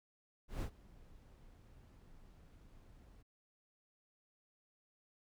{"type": "noise with ADSR envelope", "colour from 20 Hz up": "brown", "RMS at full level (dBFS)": -37, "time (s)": [0.48, 3.23], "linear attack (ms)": 140, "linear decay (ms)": 79, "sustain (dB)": -23, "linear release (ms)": 15, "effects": []}